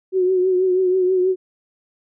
sine tone with vibrato, 370 Hz, F#4, in tune, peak -14 dBFS, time 0.12-1.36 s, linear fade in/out 50 ms, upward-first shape triangle, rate 6.2 Hz, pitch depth 50 cents each way, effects none

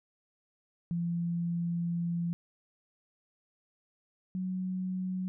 sine tone pair in turn, 171 / 185.15 Hz, F3 / F#3, -36 / +1 cents, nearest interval minor second, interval 137 cents, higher second, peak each -29 / -31 dBFS, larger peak first, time 0.91-2.33 / 4.35-5.28 s, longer first, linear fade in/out 0 ms, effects none

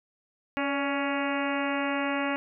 harmonic tone with a mistuned harmonic, 279.1 Hz, C#4, 12 cents sharp, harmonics 1 / 2 / 3 / 4 / 5 / 6 / 7 / 8 / 9 / 10, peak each -30 / -33 / -35 / -36 / -37 / -38 / -38 / -39 / -40 / -40 dBFS, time 0.57-2.36 s, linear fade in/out 0 ms, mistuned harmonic 2, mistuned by +44 cents, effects none

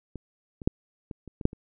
clicks, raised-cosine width 3 ms, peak -24 / -26 / -8 / -24 / -29 / -24 / -7 / -28 dBFS, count 8, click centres 0.157 / 0.618 / 0.675 / 1.112 / 1.277 / 1.412 / 1.454 / 1.531 s, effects none

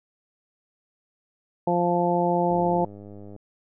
harmonic tone, 174.61 Hz, F3, in tune, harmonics 1 / 2 / 3 / 4 / 5, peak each -26 / -26 / -26 / -26 / -26 dBFS, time 1.67-2.85 s, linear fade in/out 5 ms
click train, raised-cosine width 2 ms, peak -30 dBFS, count 88, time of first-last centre 2.51-3.363 s, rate 102 Hz
effects none

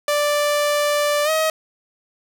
sawtooth tone with pitch glide, 587.3 to 633.1 Hz, D5 to D#5, 0 to +30 cents, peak -13 dBFS, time 0.08-1.5 s, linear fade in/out 2 ms, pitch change +130 cents, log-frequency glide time 1.24-1.3 s, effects none

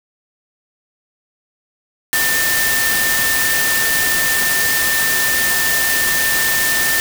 sine tone in noise, 1794 Hz, A6, 33 cents sharp, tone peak -17 dBFS, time 2.13-7 s, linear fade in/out 0 ms, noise white, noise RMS -18 dBFS, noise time 2.13-7 s, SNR -2 dB, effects none

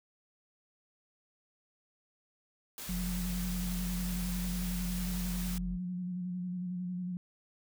white noise, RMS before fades -43 dBFS, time 2.78-5.58 s, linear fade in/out 0 ms
triangle tone, 46.25 Hz, F#1, in tune, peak -34 dBFS, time 2.87-5.79 s, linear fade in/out 50 ms
sine tone with vibrato, 180 Hz, F#3, 47 cents flat, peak -34 dBFS, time 2.89-7.17 s, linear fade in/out 0 ms, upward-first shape square, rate 11 Hz, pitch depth 26 cents each way
effects none

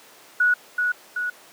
sine tone with echo, 1465 Hz, F#6, 18 cents flat, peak -15 dBFS, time 0.4-0.54 s, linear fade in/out 5 ms, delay 380 ms, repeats 2, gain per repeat -4 dB, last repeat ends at 1.3 s, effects pink hiss -48 dBFS RMS until 1.52 s + high-pass 400 Hz 12 dB/octave

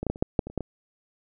clicks, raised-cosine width 2 ms, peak -17 / -13 / -12 / -26 / -8 / -7 / -22 / -29 / -13 / -18 dBFS, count 10, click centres 0.03 / 0.067 / 0.1 / 0.159 / 0.225 / 0.392 / 0.47 / 0.5 / 0.577 / 0.607 s, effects none

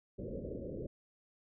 white low-pass noise, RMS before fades -42 dBFS, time 0.18-0.87 s, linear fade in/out 10 ms, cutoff 570 Hz, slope 96 dB/octave, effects none

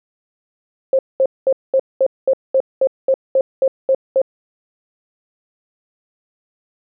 sine tone bursts, 532 Hz, C5, 29 cents sharp, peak -10 dBFS, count 13, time 0.93-4.217 s, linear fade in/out 2 ms, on 59 ms, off 210 ms, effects none

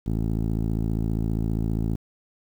10% pulse tone with low-pass filter, 55 Hz, A1, in tune, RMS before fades -25 dBFS, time 0.06-1.96 s, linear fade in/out 10 ms, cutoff 310 Hz, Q 0.62, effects 8-bit

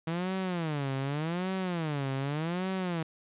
sawtooth tone with vibrato, 159.6 Hz, D#3, 44 cents sharp, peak -26 dBFS, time 0.07-3.03 s, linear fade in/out 5 ms, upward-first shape sine, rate 0.85 Hz, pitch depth 300 cents each way, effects resampled to 8000 Hz + 11-bit

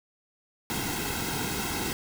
pink noise with comb filter, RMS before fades -31 dBFS, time 0.7-1.93 s, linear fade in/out 0 ms, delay 1.7 ms, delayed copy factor -0.75, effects none

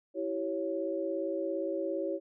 sine chord, C# diminished, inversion first, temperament equal with one note detuned, 329.6 / 387 / 554.4 Hz, E4 / G4 / C#5, 0 / -22 / 0 cents, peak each -35 / -36 / -34 dBFS, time 0.14-2.2 s, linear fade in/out 50 ms, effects none

